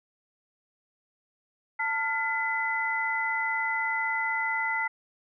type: tone cluster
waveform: sine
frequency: 891 / 1401 / 2016 Hz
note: A5 / F6 / B6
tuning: +22 / +5 / +35 cents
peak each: -31 / -33 / -28 dBFS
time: 1.79-4.88 s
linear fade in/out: 10 ms
effects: none